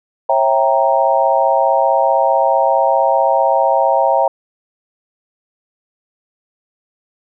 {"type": "chord", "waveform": "sine", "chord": "C# diminished seventh", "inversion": "none", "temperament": "equal with one note detuned", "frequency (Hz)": [543.9, 659.3, 784, 932.3], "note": ["C#5", "E5", "G5", "Bb5"], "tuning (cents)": [-33, 0, 0, 0], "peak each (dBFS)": -16, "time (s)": [0.29, 4.28], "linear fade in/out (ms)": 5, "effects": []}